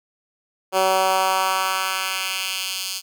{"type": "tone with high-pass filter sweep", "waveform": "10% pulse", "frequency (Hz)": 189.2, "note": "F#3", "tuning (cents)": 39, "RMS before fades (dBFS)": -22, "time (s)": [0.72, 3.02], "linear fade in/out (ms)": 50, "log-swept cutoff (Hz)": [490, 4400], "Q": 1.4, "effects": []}